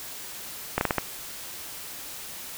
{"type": "slowing click train", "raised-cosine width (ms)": 0.5, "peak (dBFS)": -7, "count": 5, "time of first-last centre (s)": [0.78, 0.983], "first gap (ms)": 31, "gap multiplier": 1.34, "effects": ["white hiss -39 dBFS RMS until 2.57 s"]}